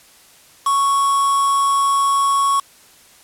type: tone with quantisation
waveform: triangle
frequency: 1108.7 Hz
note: C#6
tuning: in tune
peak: -12 dBFS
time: 0.66-2.6 s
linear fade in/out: 5 ms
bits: 4
effects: white hiss -48 dBFS RMS until 3.23 s + low-pass 12000 Hz 12 dB/octave